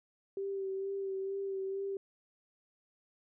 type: tone with vibrato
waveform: sine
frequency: 389.2 Hz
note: G4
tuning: 12 cents flat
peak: -34 dBFS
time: 0.37-1.97 s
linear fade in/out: 2 ms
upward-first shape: sine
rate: 2.2 Hz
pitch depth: 24 cents each way
effects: none